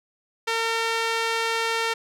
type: tone with band-pass filter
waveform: sawtooth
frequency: 455.2 Hz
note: A#4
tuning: 41 cents flat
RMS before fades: -25 dBFS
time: 0.47-1.94 s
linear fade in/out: 10 ms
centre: 2500 Hz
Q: 0.63
effects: none